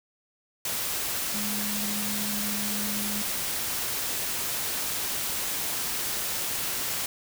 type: tone in noise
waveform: sine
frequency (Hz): 207.7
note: G#3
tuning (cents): 0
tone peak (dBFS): -33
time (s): 1.34-3.22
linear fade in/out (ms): 2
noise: white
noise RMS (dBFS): -30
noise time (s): 0.65-7.06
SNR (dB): -6
effects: none